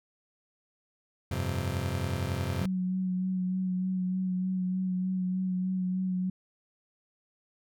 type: chord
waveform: 35% pulse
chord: F suspended second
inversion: none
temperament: just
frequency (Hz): 87.31 / 98.22 / 130.96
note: F2 / G2 / C3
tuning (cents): 0 / +4 / +2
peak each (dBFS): -32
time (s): 1.31-2.66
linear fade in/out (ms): 5
type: tone with vibrato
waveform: sine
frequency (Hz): 185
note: F#3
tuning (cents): 0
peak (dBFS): -27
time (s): 2.61-6.3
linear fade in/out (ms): 5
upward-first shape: sine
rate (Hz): 3.3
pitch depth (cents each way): 21
effects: none